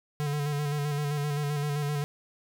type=tone with vibrato; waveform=square; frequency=146.2 Hz; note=D3; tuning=7 cents flat; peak=-28 dBFS; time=0.2-2.04 s; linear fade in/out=0 ms; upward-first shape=square; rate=7.7 Hz; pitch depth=31 cents each way; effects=none